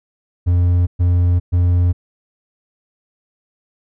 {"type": "tone bursts", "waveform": "triangle", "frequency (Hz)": 88.2, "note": "F2", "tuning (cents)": 18, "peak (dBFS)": -9, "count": 3, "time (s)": [0.46, 1.93], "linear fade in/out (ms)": 20, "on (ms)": 410, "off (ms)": 120, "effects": []}